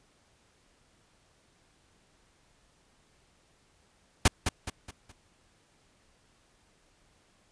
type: noise with echo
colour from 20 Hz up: pink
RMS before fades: -19 dBFS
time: 4.25-4.28 s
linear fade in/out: 5 ms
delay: 210 ms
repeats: 4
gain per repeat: -8 dB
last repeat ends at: 5.12 s
effects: pink hiss -66 dBFS RMS until 7.51 s + resampled to 22050 Hz